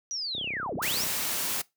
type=linear two-way sweep; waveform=sine; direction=down then up; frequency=5920 to 122.3 to 5920 Hz; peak=-30 dBFS; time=0.11-1.04 s; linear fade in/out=0 ms; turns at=0.76 s
type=click train; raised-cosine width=2 ms; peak=-28 dBFS; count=24; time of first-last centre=0.35-1.067 s; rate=32.1 Hz
type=noise; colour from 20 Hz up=white; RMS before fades=-30 dBFS; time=0.82-1.62 s; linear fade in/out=10 ms
effects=noise-tail reverb RT60 0.2 s tail -22 dB re dry + high-pass 80 Hz 12 dB/octave